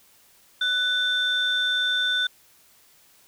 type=tone pair together; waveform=sine; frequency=1491 / 3549 Hz; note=F#6 / A7; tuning=+13 / +14 cents; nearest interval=octave + minor third; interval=1501 cents; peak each=-23 / -22 dBFS; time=0.61-2.27 s; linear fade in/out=5 ms; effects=tanh soft clip ceiling -15 dBFS + white hiss -57 dBFS RMS until 3.27 s